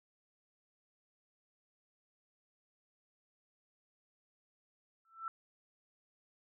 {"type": "tone with exponential growth", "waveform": "sine", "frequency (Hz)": 1333, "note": "E6", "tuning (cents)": 19, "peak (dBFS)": -34, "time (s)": [5.05, 5.28], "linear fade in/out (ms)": 1, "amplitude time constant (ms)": 49, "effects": []}